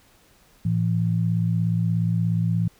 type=tone pair together; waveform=sine; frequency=111.7 / 168.57 Hz; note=A2 / E3; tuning=+27 / +39 cents; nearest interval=perfect fifth; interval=712 cents; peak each=-22 dBFS; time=0.65-2.68 s; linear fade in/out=5 ms; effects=pink hiss -57 dBFS RMS until 2.79 s